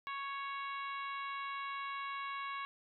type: harmonic tone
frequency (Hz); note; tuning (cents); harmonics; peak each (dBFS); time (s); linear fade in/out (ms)
554.4; C#5; 0; 2 / 3 / 4 / 5 / 6 / 7; -40 / -48 / -47 / -51 / -56 / -55; 0.07-2.65; 0
effects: none